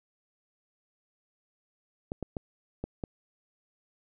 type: clicks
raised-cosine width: 2 ms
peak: -20 dBFS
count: 5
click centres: 2.119 / 2.227 / 2.368 / 2.84 / 3.038 s
effects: none